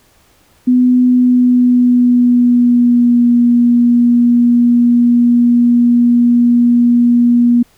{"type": "tone with pitch glide", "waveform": "sine", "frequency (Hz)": [249.9, 239.9], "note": ["B3", "A#3"], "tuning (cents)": [21, 50], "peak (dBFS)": -6, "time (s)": [0.67, 7.63], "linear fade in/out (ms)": 10, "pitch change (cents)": -71, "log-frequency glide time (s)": [1, 3.28], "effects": ["pink hiss -51 dBFS RMS until 7.77 s"]}